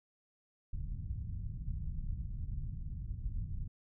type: low-pass noise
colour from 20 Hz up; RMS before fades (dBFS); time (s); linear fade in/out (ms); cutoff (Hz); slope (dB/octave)
pink; -39; 0.73-3.68; 5; 140; 24
effects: none